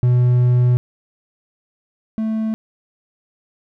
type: tone pair in turn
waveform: triangle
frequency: 123.47 / 220 Hz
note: B2 / A3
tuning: 0 / 0 cents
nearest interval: minor seventh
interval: 1000 cents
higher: second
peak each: -9 / -16 dBFS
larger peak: first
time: 0.03-0.77 / 2.18-2.54 s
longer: first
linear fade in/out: 0 ms
effects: none